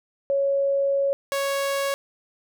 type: tone pair in turn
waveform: sine / sawtooth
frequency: 554.4 / 554.4 Hz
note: C#5 / C#5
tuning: 0 / 0 cents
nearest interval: unison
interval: 0 cents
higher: neither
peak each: -19 dBFS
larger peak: neither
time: 0.3-1.13 / 1.32-1.94 s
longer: first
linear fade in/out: 0 ms
effects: none